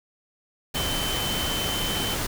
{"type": "tone in noise", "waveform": "sine", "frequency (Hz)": 3068, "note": "G7", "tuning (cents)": -38, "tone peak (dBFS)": -29, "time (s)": [0.75, 2.15], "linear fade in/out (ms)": 10, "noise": "pink", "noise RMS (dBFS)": -28, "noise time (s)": [0.74, 2.27], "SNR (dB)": -4, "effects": []}